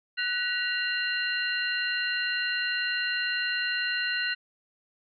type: tone cluster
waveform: sine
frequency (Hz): 1488 / 1919 / 2788 / 4130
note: F#6 / A#6 / F7 / C8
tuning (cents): +9 / +50 / -4 / -23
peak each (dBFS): -30 / -33 / -31 / -34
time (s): 0.17-4.35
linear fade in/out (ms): 20
effects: none